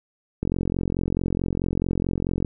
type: click train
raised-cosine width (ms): 3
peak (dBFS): -11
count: 91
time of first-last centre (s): 0.43-2.448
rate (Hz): 44.6
effects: none